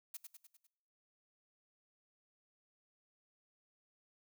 blue noise with echo, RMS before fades -45 dBFS, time 0.14-0.17 s, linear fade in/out 5 ms, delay 100 ms, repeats 5, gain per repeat -5 dB, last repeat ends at 0.67 s, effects noise-tail reverb RT60 1.0 s tail -24 dB re dry

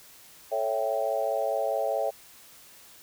sine chord, A dominant seventh, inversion none, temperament equal, 440 / 554.4 / 659.3 / 784 Hz, A4 / C#5 / E5 / G5, 0 / 0 / 0 / 0 cents, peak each -34 / -29 / -29 / -32 dBFS, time 0.51-2.11 s, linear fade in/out 20 ms, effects white hiss -52 dBFS RMS until 3.02 s

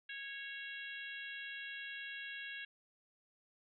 harmonic tone, 551 Hz, C#5, 11 cents flat, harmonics 3 / 4 / 5 / 6 / 7, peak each -46 / -52 / -49 / -52 / -57 dBFS, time 0.09-2.65 s, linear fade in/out 5 ms, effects none

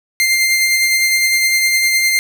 sawtooth tone with tremolo, 2098 Hz, C7, 4 cents sharp, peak -7 dBFS, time 0.2-2.19 s, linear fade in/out 0 ms, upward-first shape sine, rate 9.8 Hz, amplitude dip 30%, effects none

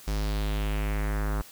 square tone with low-pass filter sweep, 51.91 Hz, G#1, in tune, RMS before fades -28 dBFS, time 0.07-1.42 s, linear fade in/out 10 ms, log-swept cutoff 5900 to 1300 Hz, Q 2.4, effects white hiss -49 dBFS RMS until 1.51 s

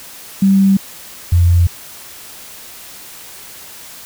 sine tone pair in turn, 194.7 / 86.73 Hz, G3 / F2, -12 / -11 cents, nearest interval octave + major second, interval 1399 cents, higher first, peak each -7 dBFS, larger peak neither, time 0.42-0.77 / 1.32-1.67 s, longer neither, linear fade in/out 5 ms, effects white hiss -35 dBFS RMS until 4.05 s

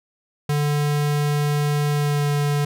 square tone with pitch glide, 146.83 to 145.48 Hz, D3 to D3, 0 to -16 cents, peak -19 dBFS, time 0.49-2.65 s, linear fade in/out 5 ms, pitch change -16 cents, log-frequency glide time 1.91-2.26 s, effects none

